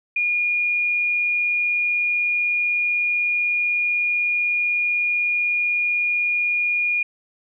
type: tone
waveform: sine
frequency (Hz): 2432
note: D#7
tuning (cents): -40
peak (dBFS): -18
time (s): 0.16-7.03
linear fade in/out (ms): 5
effects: none